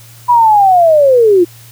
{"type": "linear sweep", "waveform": "sine", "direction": "down", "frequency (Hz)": [987.8, 333.6], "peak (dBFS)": -4, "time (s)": [0.28, 1.45], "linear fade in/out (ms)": 20, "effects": ["added 116 Hz sine -37 dBFS peak until 1.71 s", "white hiss -40 dBFS RMS until 1.71 s"]}